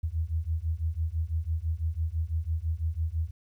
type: beating tone pair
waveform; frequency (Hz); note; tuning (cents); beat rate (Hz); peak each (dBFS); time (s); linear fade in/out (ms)
sine; 78 / 84; D#2 / E2; +5 / +33; 6; -30; 0.03-3.31; 10
effects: 11-bit